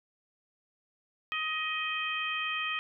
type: harmonic tone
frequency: 628 Hz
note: D#5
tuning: 16 cents sharp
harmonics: 2 / 3 / 4 / 5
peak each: -36 / -37 / -34 / -37 dBFS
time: 1.32-2.79 s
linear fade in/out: 0 ms
effects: none